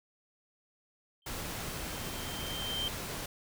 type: tone with exponential growth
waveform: sine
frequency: 3136 Hz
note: G7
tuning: in tune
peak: -31 dBFS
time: 1.22-2.88 s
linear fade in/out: 1 ms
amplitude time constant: 360 ms
type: noise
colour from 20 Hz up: pink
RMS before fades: -39 dBFS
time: 1.26-3.26 s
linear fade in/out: 5 ms
effects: none